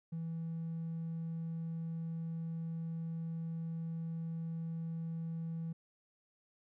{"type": "tone", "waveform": "triangle", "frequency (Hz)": 164.4, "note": "E3", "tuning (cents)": -4, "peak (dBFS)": -34, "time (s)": [0.12, 5.73], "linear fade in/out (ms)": 10, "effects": ["tanh soft clip ceiling -33 dBFS"]}